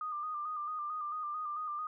sine tone with vibrato, 1215 Hz, D#6, 42 cents flat, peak -35 dBFS, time 0.01-1.87 s, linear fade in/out 2 ms, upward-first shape square, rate 4.5 Hz, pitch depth 38 cents each way, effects none

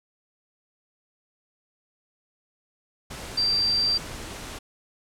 sine tone in noise, 4699 Hz, D8, in tune, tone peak -20 dBFS, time 3.37-3.98 s, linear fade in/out 10 ms, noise pink, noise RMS -37 dBFS, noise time 3.1-4.59 s, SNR +14 dB, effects low-pass 10000 Hz 12 dB/octave

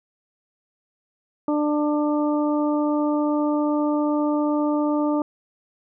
harmonic tone, 297.5 Hz, D4, 22 cents sharp, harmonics 1 / 2 / 3 / 4, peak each -20 / -26 / -30 / -32 dBFS, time 1.48-5.22 s, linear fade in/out 2 ms, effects none

